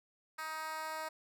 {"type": "tone with high-pass filter sweep", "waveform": "10% pulse", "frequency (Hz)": 314.8, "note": "D#4", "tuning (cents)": 20, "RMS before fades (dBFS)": -41, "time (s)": [0.38, 1.09], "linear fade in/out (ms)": 10, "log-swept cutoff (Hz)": [1200, 710], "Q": 1.8, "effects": []}